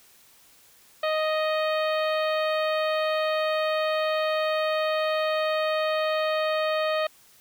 harmonic tone, 623 Hz, D#5, 2 cents sharp, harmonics 1 / 2 / 3 / 4 / 5 / 6 / 7, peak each -24 / -30 / -34 / -36 / -38 / -40 / -41 dBFS, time 1.03-7.07 s, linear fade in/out 5 ms, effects white hiss -56 dBFS RMS until 7.4 s

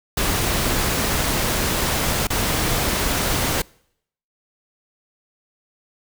pink noise with dropouts, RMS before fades -21 dBFS, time 0.17-3.62 s, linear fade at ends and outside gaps 5 ms, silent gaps 2.271-2.302 s, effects noise-tail reverb RT60 0.7 s tail -25 dB re dry

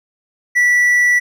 triangle tone, 1957 Hz, B6, 16 cents flat, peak -8 dBFS, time 0.55-1.2 s, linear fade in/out 20 ms, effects none

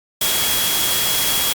sine tone in noise, 3315 Hz, G#7, 4 cents flat, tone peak -23 dBFS, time 0.21-1.53 s, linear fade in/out 5 ms, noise white, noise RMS -19 dBFS, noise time 0.21-1.53 s, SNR -7 dB, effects Opus 48 kbps

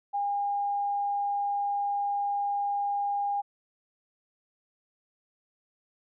sine tone, 810 Hz, G#5, 43 cents flat, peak -26 dBFS, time 0.13-3.42 s, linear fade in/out 20 ms, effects none

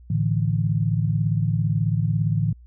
sine chord, A suspended fourth, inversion none, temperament equal, 110 / 146.83 / 164.81 Hz, A2 / D3 / E3, 0 / 0 / 0 cents, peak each -22 / -24 / -24 dBFS, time 0.1-2.53 s, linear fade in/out 5 ms, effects added 60 Hz sine -44 dBFS peak until 2.66 s

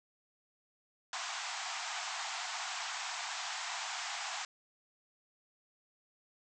pink band-pass noise, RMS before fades -40 dBFS, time 1.13-4.45 s, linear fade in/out 2 ms, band 690 to 7800 Hz, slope 96 dB/octave, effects none

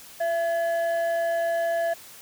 sine tone pair together, 671.9 / 1697 Hz, E5 / G#6, +33 / +37 cents, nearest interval octave + major third, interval 1604 cents, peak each -21 / -31 dBFS, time 0.2-1.94 s, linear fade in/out 10 ms, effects tanh soft clip ceiling -19 dBFS + white hiss -46 dBFS RMS until 2.21 s

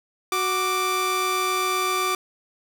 sawtooth tone pair together, 370 / 1177.7 Hz, F#4 / D6, 0 / +4 cents, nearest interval octave + minor sixth, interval 2004 cents, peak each -23 / -19 dBFS, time 0.32-2.15 s, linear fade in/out 2 ms, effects none

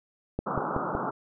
click train, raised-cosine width 2 ms, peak -15 dBFS, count 4, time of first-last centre 0.39-0.951 s, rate 5.35 Hz
white band-pass noise, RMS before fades -31 dBFS, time 0.46-1.11 s, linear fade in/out 10 ms, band 130 to 1400 Hz, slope 96 dB/octave
effects none

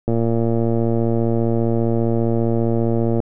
click train, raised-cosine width 2 ms, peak -7 dBFS, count 360, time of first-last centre 0.08-3.202 s, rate 115 Hz, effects none

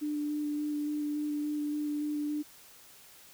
sine tone with vibrato, 296.9 Hz, D4, 19 cents sharp, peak -30 dBFS, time 0.01-2.43 s, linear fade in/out 20 ms, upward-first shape square, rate 3.5 Hz, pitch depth 9 cents each way, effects white hiss -55 dBFS RMS until 3.33 s

